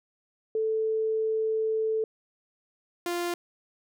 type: tone pair in turn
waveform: sine / sawtooth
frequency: 440 / 348.2 Hz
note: A4 / F4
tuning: 0 / -5 cents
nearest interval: major third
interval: 405 cents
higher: first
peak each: -24 dBFS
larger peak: neither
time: 0.55-2.04 / 3.06-3.34 s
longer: first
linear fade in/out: 2 ms
effects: none